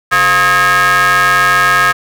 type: ring-modulated tone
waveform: 35% pulse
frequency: 187.5 Hz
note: F#3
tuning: 23 cents sharp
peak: -3 dBFS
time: 0.11-1.93 s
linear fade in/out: 20 ms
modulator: 1450 Hz
effects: none